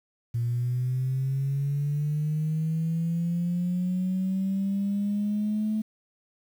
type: linear sweep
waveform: sine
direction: up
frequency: 116.8 to 217.3 Hz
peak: -23 dBFS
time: 0.34-5.82 s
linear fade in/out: 10 ms
effects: tanh soft clip ceiling -20 dBFS + 9-bit